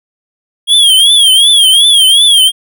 square tone with vibrato, 3274 Hz, G#7, 25 cents flat, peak -4 dBFS, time 0.67-2.52 s, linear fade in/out 50 ms, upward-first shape triangle, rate 2.7 Hz, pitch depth 140 cents each way, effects none

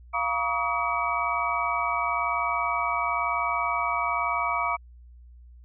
sine tone cluster, 695 / 953 / 1135 / 1256 / 2278 Hz, F5 / A#5 / C#6 / D#6 / C#7, -9 / +38 / +41 / +16 / +47 cents, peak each -31 / -30 / -29 / -30 / -31 dBFS, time 0.13-4.77 s, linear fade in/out 20 ms, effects added 60 Hz sine -46 dBFS peak until 5.64 s

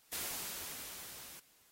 white noise with level ramp, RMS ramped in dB -39 to -52 dBFS, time 0.12-1.4 s, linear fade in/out 10 ms, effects white hiss -67 dBFS RMS until 1.71 s + AAC 48 kbps

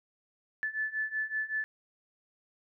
sine beating tone pair, 1739 / 1744.3 Hz, A6 / A6, -21 / -16 cents, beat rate 5.3 Hz, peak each -35 / -33 dBFS, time 0.63-1.64 s, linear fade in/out 0 ms, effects none

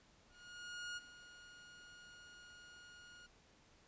sawtooth tone with ADSR envelope, 1435 Hz, F6, 47 cents sharp, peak -39 dBFS, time 0.29-3.27 s, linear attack 680 ms, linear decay 25 ms, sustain -14 dB, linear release 15 ms, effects pink hiss -68 dBFS RMS until 3.87 s + resampled to 16000 Hz

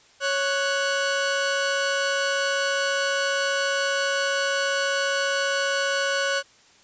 sawtooth tone pair together, 554.4 / 1480.1 Hz, C#5 / F#6, 0 / 0 cents, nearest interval octave + perfect fourth, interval 1700 cents, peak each -21 dBFS, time 0.2-6.43 s, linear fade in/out 50 ms, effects white hiss -55 dBFS RMS until 6.83 s + resampled to 16000 Hz

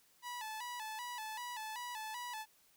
sawtooth tone with vibrato, 921 Hz, A#5, 21 cents flat, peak -38 dBFS, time 0.22-2.46 s, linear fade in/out 50 ms, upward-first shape square, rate 2.6 Hz, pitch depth 100 cents each way, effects white hiss -69 dBFS RMS until 2.76 s

